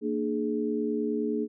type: tone cluster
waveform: sine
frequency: 230.6 / 300.1 / 420.3 Hz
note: A#3 / D4 / G#4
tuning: -19 / +38 / +21 cents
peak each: -30 / -31 / -30 dBFS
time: 0.01-1.48 s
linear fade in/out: 50 ms
effects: none